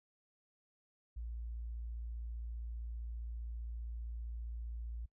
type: tone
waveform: sine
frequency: 57.6 Hz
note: A#1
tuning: 20 cents flat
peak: -40 dBFS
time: 1.16-5.06 s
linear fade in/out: 10 ms
effects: noise-tail reverb RT60 0.1 s tail -22 dB re dry